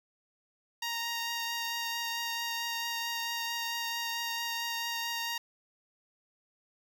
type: tone with vibrato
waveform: 10% pulse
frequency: 932.3 Hz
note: A#5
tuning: in tune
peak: -24 dBFS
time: 0.82-5.38 s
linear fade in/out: 5 ms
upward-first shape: triangle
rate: 4.5 Hz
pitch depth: 12 cents each way
effects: none